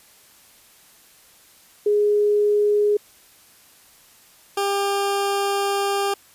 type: tone pair in turn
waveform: sine / 20% pulse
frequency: 415.3 / 399.1 Hz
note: G#4 / G4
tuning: 0 / +31 cents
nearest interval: minor second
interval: 69 cents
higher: first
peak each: -15 dBFS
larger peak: neither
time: 1.86-2.97 / 4.57-6.14 s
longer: second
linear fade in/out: 5 ms
effects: white hiss -52 dBFS RMS until 6.34 s + resampled to 32000 Hz